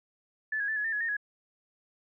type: tone with pitch steps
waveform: sine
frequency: 1740 / 1650 / 1758 / 1690 / 1802 / 1687 / 1832 / 1675 Hz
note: A6 / G#6 / A6 / G#6 / A6 / G#6 / A#6 / G#6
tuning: -20 / -12 / -2 / +30 / +41 / +27 / -31 / +14 cents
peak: -28 dBFS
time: 0.52-1.168 s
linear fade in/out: 5 ms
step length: 81 ms
effects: none